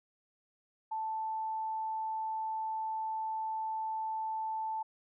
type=tone; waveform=sine; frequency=880 Hz; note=A5; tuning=in tune; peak=-33 dBFS; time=0.91-4.83 s; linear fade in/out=10 ms; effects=none